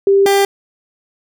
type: tone pair in turn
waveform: sine / 30% pulse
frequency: 394.6 / 397.1 Hz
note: G4 / G4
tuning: +11 / +22 cents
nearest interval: unison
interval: 11 cents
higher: second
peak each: -7 dBFS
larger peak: neither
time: 0.07-0.26 / 0.26-0.45 s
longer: neither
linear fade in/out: 2 ms
effects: none